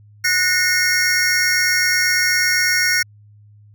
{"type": "tone cluster", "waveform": "square", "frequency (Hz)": [1470, 1834, 2151, 5590], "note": ["F#6", "A#6", "C7", "F8"], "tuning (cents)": [-12, -29, 47, 1], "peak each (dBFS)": -21, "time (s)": [0.24, 3.03], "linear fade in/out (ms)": 10, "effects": ["added 104 Hz sine -44 dBFS peak until 3.74 s"]}